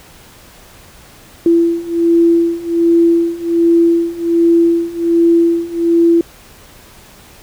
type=beating tone pair; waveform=sine; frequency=336.2 / 337.5 Hz; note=E4 / E4; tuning=+34 / +41 cents; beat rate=1.3 Hz; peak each=-13 / -11 dBFS; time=1.46-6.21 s; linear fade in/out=2 ms; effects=pink hiss -41 dBFS RMS until 7.42 s